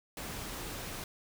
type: noise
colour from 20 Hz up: pink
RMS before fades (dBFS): -41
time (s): 0.17-1.04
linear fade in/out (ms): 2
effects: none